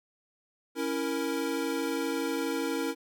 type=chord; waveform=square; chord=A# diminished; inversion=first; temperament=equal; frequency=277.2 / 329.6 / 466.2 Hz; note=C#4 / E4 / A#4; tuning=0 / 0 / 0 cents; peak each=-34 dBFS; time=0.75-2.95 s; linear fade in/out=50 ms; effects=none